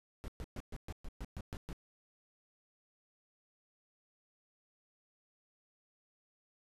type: noise bursts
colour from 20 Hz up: brown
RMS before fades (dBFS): -42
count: 10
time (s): 0.24-1.73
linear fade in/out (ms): 0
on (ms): 41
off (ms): 120
effects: resampled to 32000 Hz